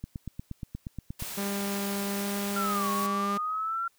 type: click train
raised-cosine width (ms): 5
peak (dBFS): -23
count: 11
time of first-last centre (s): 0.04-1.223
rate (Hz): 8.45
type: noise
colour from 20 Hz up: white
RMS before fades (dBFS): -38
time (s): 1.19-3.07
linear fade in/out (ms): 10
type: tone with pitch glide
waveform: sawtooth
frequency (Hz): 200 to 201.3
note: G3 to G3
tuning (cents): +35 to +46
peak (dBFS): -26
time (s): 1.37-3.38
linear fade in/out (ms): 10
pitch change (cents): +11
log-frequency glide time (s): 2.04-2.35
type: exponential two-way sweep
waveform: sine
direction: down then up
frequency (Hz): 1394 to 1100 to 1376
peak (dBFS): -28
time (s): 2.56-3.88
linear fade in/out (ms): 5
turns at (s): 2.91
effects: white hiss -67 dBFS RMS until 3.98 s